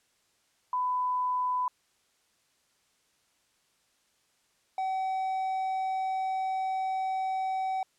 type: tone pair in turn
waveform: sine / triangle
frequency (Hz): 1000 / 760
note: B5 / F#5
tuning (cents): +21 / +46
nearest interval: perfect fourth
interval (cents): 475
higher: first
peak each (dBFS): -26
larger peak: neither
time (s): 0.73-1.68 / 4.78-7.83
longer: second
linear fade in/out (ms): 2
effects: white hiss -70 dBFS RMS until 7.98 s + low-pass 9000 Hz 12 dB/octave